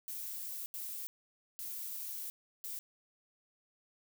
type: noise bursts at uneven times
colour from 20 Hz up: violet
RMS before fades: -42 dBFS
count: 4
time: 0.08-0.66 / 0.74-1.07 / 1.59-2.3 / 2.64-2.79 s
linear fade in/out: 0 ms
effects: none